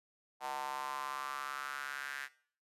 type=tone with high-pass filter sweep; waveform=square; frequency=68.8 Hz; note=C#2; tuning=12 cents flat; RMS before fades=-41 dBFS; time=0.4-2.29 s; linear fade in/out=50 ms; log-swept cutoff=820 to 1700 Hz; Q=4.7; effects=noise-tail reverb RT60 0.5 s tail -18 dB re dry + resampled to 32000 Hz